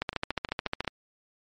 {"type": "two click trains", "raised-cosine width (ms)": 0.3, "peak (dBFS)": [-22, -12], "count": [5, 13], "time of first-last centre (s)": [[0.13, 0.847], [0.02, 0.877]], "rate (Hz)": [5.58, 14], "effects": ["MP3 48 kbps"]}